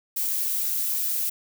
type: noise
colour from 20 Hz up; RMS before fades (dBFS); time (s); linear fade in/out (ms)
violet; -26; 0.16-1.3; 10
effects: none